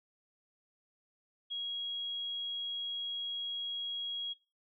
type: tone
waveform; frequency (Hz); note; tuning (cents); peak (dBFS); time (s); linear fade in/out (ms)
sine; 3300; G#7; -12; -35; 1.5-4.34; 20
effects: noise-tail reverb RT60 0.3 s tail -22 dB re dry